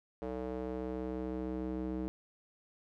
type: tone with band-pass filter sweep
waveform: square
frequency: 63.2 Hz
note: B1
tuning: 41 cents sharp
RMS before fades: -38 dBFS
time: 0.22-2.08 s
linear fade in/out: 0 ms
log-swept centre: 480 to 310 Hz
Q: 2
effects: none